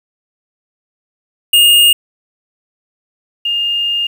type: tone pair in turn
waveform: square / sine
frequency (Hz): 2838 / 2822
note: F7 / F7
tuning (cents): +27 / +17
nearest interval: unison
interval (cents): 10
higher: first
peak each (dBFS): -6 / -13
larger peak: first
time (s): 1.53-1.93 / 3.45-4.07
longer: second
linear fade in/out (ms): 5
effects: 7-bit